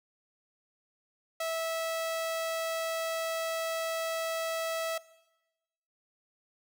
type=tone; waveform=sawtooth; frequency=653 Hz; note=E5; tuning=17 cents flat; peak=-27 dBFS; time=1.4-4.98 s; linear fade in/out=5 ms; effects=noise-tail reverb RT60 1.0 s tail -19 dB re dry